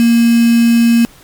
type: tone with quantisation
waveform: sine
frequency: 233.1 Hz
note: A#3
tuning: in tune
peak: -6 dBFS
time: 0-1.05 s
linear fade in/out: 0 ms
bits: 3
effects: pink hiss -42 dBFS RMS until 1.23 s + MP3 96 kbps